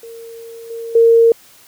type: tone with level steps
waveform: sine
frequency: 460 Hz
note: A#4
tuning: 23 cents flat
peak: -31 / -24 / -6 dBFS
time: 0.03-1.32 s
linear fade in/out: 2 ms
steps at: 0.7 / 0.95 s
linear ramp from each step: 5 ms
effects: white hiss -46 dBFS RMS until 1.67 s